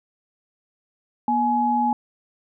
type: tone pair together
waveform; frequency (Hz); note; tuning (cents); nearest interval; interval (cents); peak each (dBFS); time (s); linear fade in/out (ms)
sine; 240.9 / 842.7; B3 / G#5; -43 / +25; octave + minor seventh; 2168; -23 / -19; 1.28-1.93; 2
effects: none